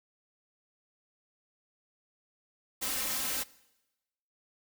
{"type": "noise with comb filter", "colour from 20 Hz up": "white", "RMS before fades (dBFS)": -33, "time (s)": [2.81, 3.44], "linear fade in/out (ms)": 20, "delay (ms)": 3.8, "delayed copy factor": 0.9, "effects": ["noise-tail reverb RT60 1.0 s tail -21 dB re dry"]}